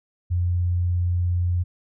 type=tone; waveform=sine; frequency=88.3 Hz; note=F2; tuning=20 cents sharp; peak=-19 dBFS; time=0.3-1.64 s; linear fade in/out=20 ms; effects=none